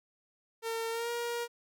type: tone with pitch glide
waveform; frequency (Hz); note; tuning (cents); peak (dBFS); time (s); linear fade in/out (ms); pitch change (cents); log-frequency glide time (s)
sawtooth; 454.7 to 473.5; A#4 to A#4; -43 to +27; -29; 0.62-1.48; 50; +70; 0.9-1.1
effects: none